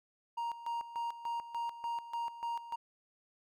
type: tone with tremolo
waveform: triangle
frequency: 936 Hz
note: A#5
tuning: 7 cents sharp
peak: -32 dBFS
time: 0.37-2.76 s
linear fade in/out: 10 ms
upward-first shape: square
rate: 3.4 Hz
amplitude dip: 75%
effects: none